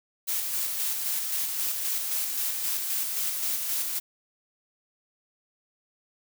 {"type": "noise with tremolo", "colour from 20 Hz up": "blue", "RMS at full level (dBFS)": -28, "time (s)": [0.27, 4], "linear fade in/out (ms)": 20, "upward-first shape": "square", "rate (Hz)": 3.8, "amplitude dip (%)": 30, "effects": []}